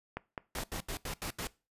click train, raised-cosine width 0.5 ms, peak -21 dBFS, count 3, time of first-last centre 0.17-0.586 s, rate 4.81 Hz
pink noise bursts, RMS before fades -38 dBFS, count 6, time 0.55-1.472 s, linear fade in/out 2 ms, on 87 ms, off 80 ms
effects noise-tail reverb RT60 0.3 s tail -21 dB re dry + resampled to 32000 Hz

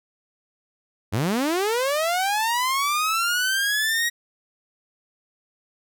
sawtooth linear sweep, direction up, 87.9 to 1904 Hz, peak -17 dBFS, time 1.12-4.1 s, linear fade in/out 20 ms, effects none

